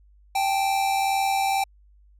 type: tone pair together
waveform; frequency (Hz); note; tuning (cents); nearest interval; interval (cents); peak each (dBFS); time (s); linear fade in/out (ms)
square; 784 / 866; G5 / A5; 0 / -28; major second; 172; -22 / -31; 0.35-1.64; 5
effects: added 50 Hz sine -52 dBFS peak until 2.19 s + resampled to 32000 Hz